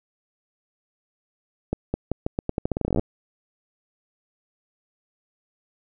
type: accelerating click train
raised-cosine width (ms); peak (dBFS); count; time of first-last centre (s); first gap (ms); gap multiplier
2; -10; 20; 1.73-2.995; 210; 0.84
effects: none